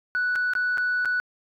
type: tone with dropouts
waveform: sine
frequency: 1480 Hz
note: F#6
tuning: in tune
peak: -20 dBFS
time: 0.15-1.2 s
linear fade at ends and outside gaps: 0 ms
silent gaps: 0.355-0.359 / 0.535-0.552 / 0.774-0.781 / 1.049-1.056 s
effects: tanh soft clip ceiling -19 dBFS